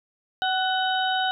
harmonic tone with a mistuned harmonic, 754 Hz, F#5, 32 cents sharp, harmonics 1 / 2 / 4 / 5, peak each -24 / -27 / -30 / -31 dBFS, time 0.42-1.31 s, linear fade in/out 0 ms, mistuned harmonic 2, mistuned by -28 cents, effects none

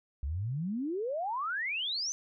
sine exponential sweep, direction up, 64.5 to 6272 Hz, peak -31 dBFS, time 0.23-2.12 s, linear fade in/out 0 ms, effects none

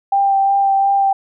sine tone with vibrato, 788 Hz, G5, 9 cents sharp, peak -11 dBFS, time 0.12-1.13 s, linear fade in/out 5 ms, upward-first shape sine, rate 2.8 Hz, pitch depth 14 cents each way, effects none

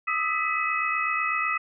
sine tone cluster, 1232 / 1300 / 1984 / 2554 Hz, D#6 / E6 / B6 / D#7, -17 / -24 / +7 / +45 cents, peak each -29 dBFS, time 0.07-1.58 s, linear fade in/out 10 ms, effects none

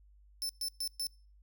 sawtooth tone bursts, 5290 Hz, E8, 5 cents sharp, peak -31 dBFS, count 4, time 0.42-1.068 s, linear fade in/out 0 ms, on 72 ms, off 120 ms, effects noise-tail reverb RT60 0.4 s tail -25 dB re dry + added 50 Hz sine -58 dBFS peak until 1.42 s

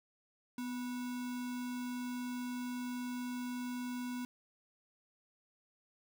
sine tone with sample-and-hold, 248.1 Hz, B3, 8 cents sharp, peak -37 dBFS, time 0.58-4.25 s, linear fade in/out 2 ms, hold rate 1225 Hz, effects none

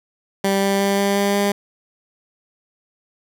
15% pulse tone with pitch steps, 196 / 197.14 / 198.28 / 199.43 / 200.6 / 201.7 Hz, G3 / G3 / G3 / G3 / G3 / G3, 0 / +10 / +20 / +30 / +40 / +50 cents, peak -10 dBFS, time 0.44-1.52 s, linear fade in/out 5 ms, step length 180 ms, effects none

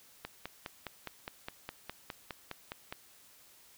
click train, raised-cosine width 0.3 ms, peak -23 dBFS, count 14, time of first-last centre 0.25-2.925 s, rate 4.86 Hz, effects white hiss -60 dBFS RMS until 3.77 s

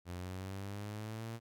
sawtooth exponential sweep, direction up, 87.3 to 116.54 Hz, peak -37 dBFS, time 0.05-1.4 s, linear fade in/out 50 ms, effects none

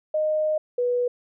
sine tone pair in turn, 617 / 489.7 Hz, D#5 / B4, -15 / -15 cents, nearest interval major third, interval 400 cents, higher first, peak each -20 dBFS, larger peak neither, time 0.14-0.58 / 0.78-1.08 s, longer first, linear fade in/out 5 ms, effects none

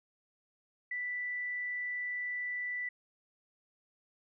sine tone, 1975.5 Hz, B6, in tune, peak -34 dBFS, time 0.91-2.89 s, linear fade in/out 5 ms, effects none

